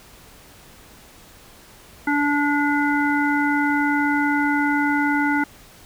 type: harmonic tone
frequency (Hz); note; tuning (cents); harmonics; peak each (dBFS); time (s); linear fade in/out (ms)
289.9; D4; -22; 1 / 3 / 5 / 7; -20 / -24 / -23 / -27; 2.07-5.44; 5
effects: pink hiss -47 dBFS RMS until 5.85 s